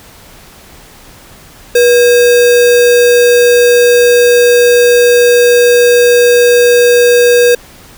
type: tone with sample-and-hold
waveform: sine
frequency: 483.4 Hz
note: B4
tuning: 37 cents flat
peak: -3 dBFS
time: 1.75-7.55 s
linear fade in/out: 5 ms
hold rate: 2100 Hz
effects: pink hiss -37 dBFS RMS until 7.97 s